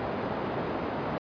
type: band-pass noise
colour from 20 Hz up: white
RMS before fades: -32 dBFS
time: 0-1.18 s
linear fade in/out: 0 ms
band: 100 to 750 Hz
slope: 12 dB/octave
effects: resampled to 11025 Hz